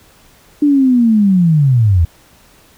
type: linear sweep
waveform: sine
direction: down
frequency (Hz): 297.8 to 78.2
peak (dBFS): -7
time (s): 0.62-2.05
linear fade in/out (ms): 5
effects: pink hiss -47 dBFS RMS until 2.77 s